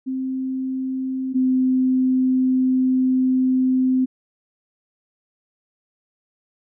sine tone pair in turn, 261.6 / 258 Hz, C4 / C4, 0 / -24 cents, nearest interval unison, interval 24 cents, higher first, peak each -22 / -15 dBFS, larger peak second, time 0.06-1.34 / 1.34-4.06 s, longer second, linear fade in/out 20 ms, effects none

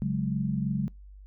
sine chord, C# suspended fourth, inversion none, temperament just, 138.59 / 184.79 / 207.9 Hz, C#3 / F#3 / G#3, 0 / -2 / +2 cents, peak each -30 dBFS, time 0.02-0.88 s, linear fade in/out 0 ms, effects noise-tail reverb RT60 0.2 s tail -25 dB re dry + added 49 Hz sine -45 dBFS peak until 1.26 s

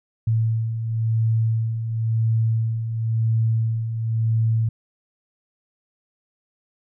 sine beating tone pair, 111.8 / 112.76 Hz, A2 / A2, +28 / +43 cents, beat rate 0.96 Hz, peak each -27 / -19 dBFS, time 0.27-4.69 s, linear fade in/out 5 ms, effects none

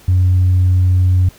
sine tone, 91.4 Hz, F#2, 21 cents flat, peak -7 dBFS, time 0.08-1.29 s, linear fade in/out 5 ms, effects tanh soft clip ceiling -6 dBFS + pink hiss -44 dBFS RMS until 1.38 s

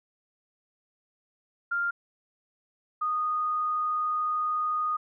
sine tone pair in turn, 1396.9 / 1235.8 Hz, F6 / D#6, 0 / -12 cents, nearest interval major second, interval 212 cents, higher first, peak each -25 dBFS, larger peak neither, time 1.71-1.91 / 3.01-4.97 s, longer second, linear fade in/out 10 ms, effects none

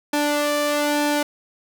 sawtooth tone with flanger, 293.7 Hz, D4, in tune, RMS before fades -21 dBFS, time 0.13-1.23 s, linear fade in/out 5 ms, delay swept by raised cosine 1.2 to 1.72 ms, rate 1.1 Hz, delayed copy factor +0.6, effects none

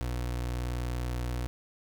30% pulse tone, 60.8 Hz, B1, 26 cents flat, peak -28 dBFS, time 0.01-1.47 s, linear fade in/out 0 ms, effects none

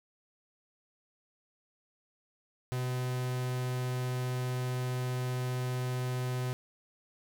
45% pulse tone, 126.4 Hz, B2, 41 cents sharp, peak -31 dBFS, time 2.72-6.53 s, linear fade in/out 0 ms, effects none

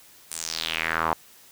sawtooth tone with band-pass filter sweep, 81.3 Hz, E2, 23 cents flat, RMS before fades -28 dBFS, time 0.31-1.13 s, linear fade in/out 0 ms, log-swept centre 9500 to 920 Hz, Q 3.3, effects white hiss -52 dBFS RMS until 1.51 s

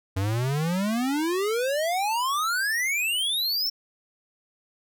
square exponential sweep, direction up, 92.5 to 5500 Hz, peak -24 dBFS, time 0.16-3.7 s, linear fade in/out 10 ms, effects none

